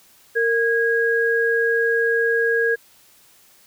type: tone pair together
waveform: sine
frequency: 461.1 / 1643 Hz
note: A#4 / G#6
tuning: -19 / -19 cents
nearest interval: octave + minor seventh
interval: 2200 cents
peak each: -19 dBFS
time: 0.35-2.76 s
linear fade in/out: 20 ms
effects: white hiss -53 dBFS RMS until 3.66 s